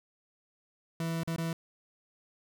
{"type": "tone with dropouts", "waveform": "40% pulse", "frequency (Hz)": 164.81, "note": "E3", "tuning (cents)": 0, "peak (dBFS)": -30, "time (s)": [1, 1.53], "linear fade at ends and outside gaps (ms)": 2, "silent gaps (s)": [[1.234, 1.275], [1.362, 1.382]], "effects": []}